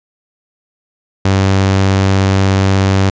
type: tone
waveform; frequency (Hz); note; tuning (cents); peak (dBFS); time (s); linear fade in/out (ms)
sawtooth; 96.6; G2; -25; -5; 1.25-3.1; 5
effects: resampled to 16000 Hz